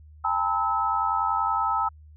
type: tone cluster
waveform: sine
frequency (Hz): 803 / 894 / 984 / 1296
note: G5 / A5 / B5 / E6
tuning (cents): +41 / +27 / -7 / -30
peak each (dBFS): -29 / -27 / -31 / -25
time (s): 0.24-1.89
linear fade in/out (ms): 10
effects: added 76 Hz sine -46 dBFS peak until 2.16 s